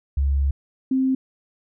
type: tone pair in turn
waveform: sine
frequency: 69.3 / 262.7 Hz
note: C#2 / C4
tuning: 0 / +7 cents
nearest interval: octave + major seventh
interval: 2307 cents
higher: second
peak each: -17 dBFS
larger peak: neither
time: 0.17-0.51 / 0.91-1.15 s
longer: first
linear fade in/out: 5 ms
effects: none